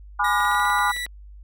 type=chord; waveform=sine; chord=G# diminished seventh; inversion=none; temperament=just; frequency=830.6 / 996.7 / 1196.1 / 1435.3 Hz; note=G#5 / B5 / D6 / F6; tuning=0 / +16 / +31 / +47 cents; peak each=-24 dBFS; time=0.19-0.92 s; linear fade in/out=10 ms
type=tone with pitch glide; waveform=30% pulse; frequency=1900 to 1955.7 Hz; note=A#6 to B6; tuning=+33 to -17 cents; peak=-24 dBFS; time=0.24-1.06 s; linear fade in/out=5 ms; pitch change=+50 cents; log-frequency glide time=0.41-0.67 s
type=clicks; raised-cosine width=0.3 ms; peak=-24 dBFS; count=11; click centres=0.404 / 0.451 / 0.515 / 0.548 / 0.599 / 0.653 / 0.701 / 0.788 / 0.897 / 0.965 / 1.064 s
effects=added 50 Hz sine -40 dBFS peak until 1.43 s